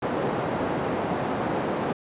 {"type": "band-pass noise", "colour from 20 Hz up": "white", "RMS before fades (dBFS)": -27, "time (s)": [0.02, 1.93], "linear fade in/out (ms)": 5, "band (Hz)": [130, 690], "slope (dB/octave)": 12, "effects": ["resampled to 8000 Hz"]}